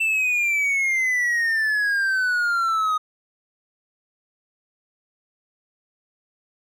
triangle exponential sweep, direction down, 2677 to 1243 Hz, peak -17 dBFS, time 0-2.98 s, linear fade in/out 10 ms, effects none

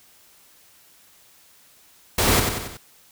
pink noise with echo, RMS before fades -19 dBFS, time 2.18-2.4 s, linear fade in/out 5 ms, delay 93 ms, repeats 4, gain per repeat -5 dB, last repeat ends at 2.772 s, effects white hiss -54 dBFS RMS until 3.11 s

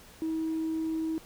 sine tone, 320.4 Hz, E4, 49 cents flat, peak -27 dBFS, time 0.22-1.18 s, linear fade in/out 0 ms, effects tanh soft clip ceiling -25 dBFS + pink hiss -53 dBFS RMS until 1.25 s

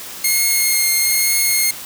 5% pulse tone with vibrato, 2143 Hz, C7, 41 cents sharp, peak -4 dBFS, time 0.24-1.71 s, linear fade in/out 5 ms, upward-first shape triangle, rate 1.1 Hz, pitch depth 15 cents each way, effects white hiss -32 dBFS RMS until 1.85 s + high-pass 60 Hz 12 dB/octave

